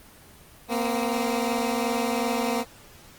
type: tone pair together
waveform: 15% pulse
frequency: 233.1 / 255.8 Hz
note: A#3 / C4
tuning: 0 / -39 cents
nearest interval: major second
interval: 161 cents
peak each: -19 / -22 dBFS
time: 0.68-2.65 s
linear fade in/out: 50 ms
effects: pink hiss -50 dBFS RMS until 3.18 s + Opus 24 kbps